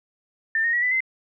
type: tone with pitch steps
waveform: sine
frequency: 1792 / 1856.3 / 1922.8 / 1991.8 / 2063 Hz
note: A6 / A#6 / B6 / B6 / C7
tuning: +31 / -8 / -47 / +14 / -25 cents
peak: -19 dBFS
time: 0.55-1.005 s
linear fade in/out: 2 ms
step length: 91 ms
effects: none